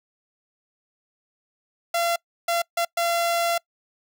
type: tone bursts at uneven times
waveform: sawtooth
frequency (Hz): 683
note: F5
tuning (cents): -39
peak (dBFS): -17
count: 4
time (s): 1.94-2.16 / 2.48-2.62 / 2.77-2.85 / 2.97-3.58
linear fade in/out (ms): 5
effects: noise-tail reverb RT60 0.1 s tail -25 dB re dry